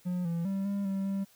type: tone with pitch steps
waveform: triangle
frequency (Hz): 179.4 / 168.6 / 194.7 / 200.1 / 194.1 / 195.9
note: F3 / E3 / G3 / G3 / G3 / G3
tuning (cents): +47 / +39 / -12 / +36 / -17 / -1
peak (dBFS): -27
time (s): 0.05-1.25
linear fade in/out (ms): 20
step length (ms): 200
effects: white hiss -62 dBFS RMS until 1.35 s